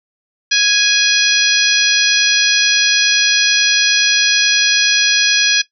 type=harmonic tone; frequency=830.6 Hz; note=G#5; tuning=in tune; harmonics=2 / 3 / 4 / 5 / 6 / 7; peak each=-17 / -17 / -17 / -17 / -17 / -17 dBFS; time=0.51-5.62 s; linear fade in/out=10 ms; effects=noise-tail reverb RT60 0.1 s tail -17 dB re dry